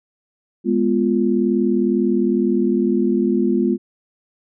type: chord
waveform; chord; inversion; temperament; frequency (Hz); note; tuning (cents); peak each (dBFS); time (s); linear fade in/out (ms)
sine; F diminished; first; equal with one note detuned; 207.1 / 246.9 / 349.2; Ab3 / Cb4 / F4; -5 / 0 / 0; -19; 0.64-3.78; 50
effects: none